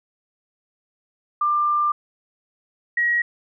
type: tone pair in turn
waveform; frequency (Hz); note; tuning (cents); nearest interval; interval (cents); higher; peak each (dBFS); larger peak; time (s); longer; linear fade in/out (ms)
sine; 1191 / 1902.1; D6 / A#6; +24 / +34; minor sixth; 810; second; -17; neither; 1.41-1.92 / 2.97-3.22; first; 5
effects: none